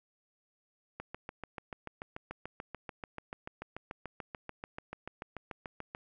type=click train; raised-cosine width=0.5 ms; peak=-25 dBFS; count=35; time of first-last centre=1-5.949 s; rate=6.87 Hz; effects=none

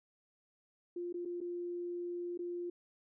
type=tone with dropouts; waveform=sine; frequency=350 Hz; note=F4; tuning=4 cents sharp; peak=-37 dBFS; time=0.96-2.7 s; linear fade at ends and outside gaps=5 ms; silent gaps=1.127-1.141 / 1.251-1.256 / 1.405-1.412 / 2.376-2.39 s; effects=none

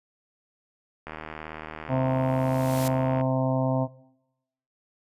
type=click train; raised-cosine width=0.5 ms; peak=-21 dBFS; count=168; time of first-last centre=1.07-3.211 s; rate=78 Hz
type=harmonic tone; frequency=130.81 Hz; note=C3; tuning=in tune; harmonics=1 / 2 / 4 / 5 / 6 / 7 / 8; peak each=-25 / -27 / -31 / -29 / -38 / -34 / -40 dBFS; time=1.88-3.88 s; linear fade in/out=50 ms
type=noise with exponential growth; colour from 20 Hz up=white; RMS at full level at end=-32 dBFS; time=2.05-2.88 s; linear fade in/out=2 ms; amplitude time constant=180 ms
effects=noise-tail reverb RT60 0.9 s tail -21 dB re dry + resampled to 32000 Hz

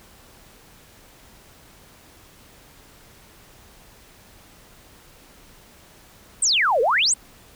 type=exponential two-way sweep; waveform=sine; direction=down then up; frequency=8920 to 432.6 to 8920 Hz; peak=-16 dBFS; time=6.42-7.14 s; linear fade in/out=5 ms; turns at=6.81 s; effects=pink hiss -50 dBFS RMS until 7.55 s

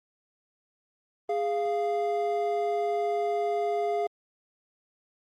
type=tone pair together; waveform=triangle; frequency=413.2 / 695 Hz; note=G#4 / F5; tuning=-9 / -9 cents; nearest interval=major sixth; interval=900 cents; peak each=-26 dBFS; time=1.29-4.07 s; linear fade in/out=5 ms; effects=Opus 24 kbps

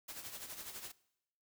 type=noise with tremolo; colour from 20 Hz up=white; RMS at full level=-45 dBFS; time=0.08-0.92 s; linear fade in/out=10 ms; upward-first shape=sine; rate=12 Hz; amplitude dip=60%; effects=noise-tail reverb RT60 0.8 s tail -21 dB re dry

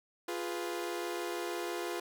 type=chord; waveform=sawtooth; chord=F diminished; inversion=none; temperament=equal; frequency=349.2 / 415.3 / 493.9 Hz; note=F4 / Ab4 / Cb5; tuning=0 / 0 / 0 cents; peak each=-33 / -38 / -38 dBFS; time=0.28-2 s; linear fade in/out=5 ms; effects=none

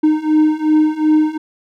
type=beating tone pair; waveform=triangle; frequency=306.8 / 309.5 Hz; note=D#4 / D#4; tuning=-24 / -9 cents; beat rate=2.7 Hz; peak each=-13 / -11 dBFS; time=0.03-1.38 s; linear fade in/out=10 ms; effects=none

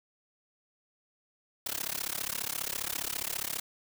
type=noise with amplitude modulation; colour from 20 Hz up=white; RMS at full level=-31 dBFS; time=1.66-3.6 s; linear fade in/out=5 ms; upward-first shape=sine; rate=34.8 Hz; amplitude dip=100%; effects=none

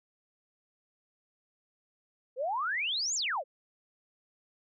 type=exponential two-way sweep; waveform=sine; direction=up then down; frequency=476.1 to 7510 to 476.1 Hz; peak=-29 dBFS; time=2.36-3.44 s; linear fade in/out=50 ms; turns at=3.15 s; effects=none

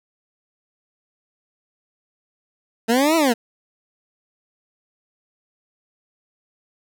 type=linear two-way sweep; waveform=20% pulse; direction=up then down; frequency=219.3 to 336.1 to 219.3 Hz; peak=-10 dBFS; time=2.88-3.34 s; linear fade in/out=20 ms; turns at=3.16 s; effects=none

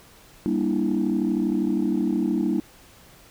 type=chord; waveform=sine; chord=E half-diminished seventh; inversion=first; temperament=just; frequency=197.78 / 237.3 / 296.7 / 329.6 Hz; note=G3 / Bb3 / D4 / E4; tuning=+16 / +31 / +18 / 0 cents; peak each=-25 dBFS; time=0.46-2.6 s; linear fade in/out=0 ms; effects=tanh soft clip ceiling -14 dBFS + pink hiss -51 dBFS RMS until 3.3 s

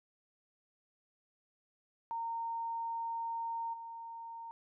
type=tone with level steps; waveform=sine; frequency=920 Hz; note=A#5; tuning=23 cents flat; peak=-35 / -43 dBFS; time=2.11-4.51 s; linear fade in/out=0 ms; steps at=3.73 s; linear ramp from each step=10 ms; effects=none

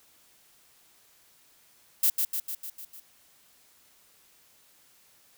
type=noise with echo; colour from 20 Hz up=violet; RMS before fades=-22 dBFS; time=2.03-2.1 s; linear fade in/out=5 ms; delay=150 ms; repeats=6; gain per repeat=-4 dB; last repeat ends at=3 s; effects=white hiss -61 dBFS RMS until 5.37 s

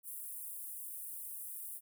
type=high-pass noise; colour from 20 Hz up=pink; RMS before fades=-45 dBFS; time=0.03-1.81 s; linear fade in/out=50 ms; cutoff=9300 Hz; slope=48 dB/octave; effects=none

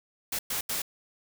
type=noise bursts at uneven times; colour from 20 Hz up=white; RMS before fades=-31 dBFS; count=3; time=0.32-0.39 / 0.5-0.61 / 0.69-0.82 s; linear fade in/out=5 ms; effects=none

